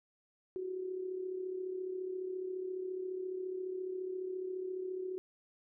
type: tone with amplitude modulation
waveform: sine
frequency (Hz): 371.4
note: F#4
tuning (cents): +7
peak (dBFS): -34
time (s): 0.56-5.18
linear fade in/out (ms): 0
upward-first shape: sine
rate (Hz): 34.5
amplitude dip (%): 55
effects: none